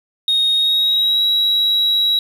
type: tone with pitch glide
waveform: sine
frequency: 3729 to 3874 Hz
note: A#7 to B7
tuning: 0 to -34 cents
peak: -11 dBFS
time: 0.28-2.19 s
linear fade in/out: 2 ms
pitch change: +66 cents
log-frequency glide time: 0.54-1.23 s
effects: tanh soft clip ceiling -10 dBFS + 7-bit